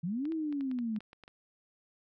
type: linear two-way sweep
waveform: sine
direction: up then down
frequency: 156.3 to 329.3 to 208.1 Hz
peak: -31 dBFS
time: 0.03-0.99 s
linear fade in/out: 10 ms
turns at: 0.31 s
type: clicks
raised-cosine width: 0.3 ms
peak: -35 dBFS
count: 11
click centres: 0.254 / 0.321 / 0.526 / 0.609 / 0.714 / 0.788 / 0.963 / 1.006 / 1.131 / 1.237 / 1.279 s
effects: none